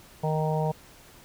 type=harmonic tone; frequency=155.56 Hz; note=D#3; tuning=in tune; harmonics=1 / 3 / 4 / 5 / 6; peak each=-26 / -31 / -32 / -33 / -34 dBFS; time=0.23-0.72 s; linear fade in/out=10 ms; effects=pink hiss -52 dBFS RMS until 1.24 s